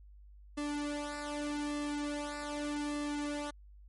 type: tone with flanger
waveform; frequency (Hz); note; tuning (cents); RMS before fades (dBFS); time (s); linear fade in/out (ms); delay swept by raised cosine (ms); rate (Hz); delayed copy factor
sawtooth; 293.1; D4; -3; -37; 0.57-3.51; 10; 1.3 to 3.1; 0.83; -0.85
effects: added 50 Hz sine -52 dBFS peak until 3.88 s + MP3 48 kbps